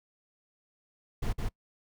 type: noise with echo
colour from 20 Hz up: brown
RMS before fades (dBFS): -29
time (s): 1.22-1.33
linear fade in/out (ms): 10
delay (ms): 160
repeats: 1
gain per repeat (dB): -2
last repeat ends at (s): 1.49
effects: noise-tail reverb RT60 0.1 s tail -23 dB re dry